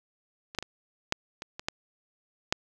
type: clicks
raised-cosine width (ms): 0.2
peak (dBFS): -25 / -8 / -20 / -7 / -20 / -20 / -11 / -6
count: 8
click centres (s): 0.549 / 0.587 / 0.626 / 1.124 / 1.421 / 1.595 / 1.685 / 2.525
effects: none